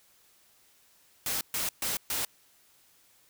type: noise bursts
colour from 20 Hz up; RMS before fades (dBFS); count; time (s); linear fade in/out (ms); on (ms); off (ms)
white; -31; 4; 1.26-2.25; 2; 150; 130
effects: white hiss -63 dBFS RMS until 3.29 s